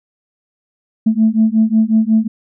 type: beating tone pair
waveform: sine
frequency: 217.8 / 223.3 Hz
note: A3 / A3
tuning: -17 / +26 cents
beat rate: 5.5 Hz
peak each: -12 dBFS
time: 1.06-2.28 s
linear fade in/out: 10 ms
effects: tanh soft clip ceiling -3 dBFS